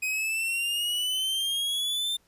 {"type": "exponential sweep", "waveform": "45% pulse", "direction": "up", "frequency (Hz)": [2506, 3600], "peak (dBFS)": -26, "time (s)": [0.02, 2.17], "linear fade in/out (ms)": 10, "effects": ["pink hiss -66 dBFS RMS until 2.27 s", "resampled to 32000 Hz"]}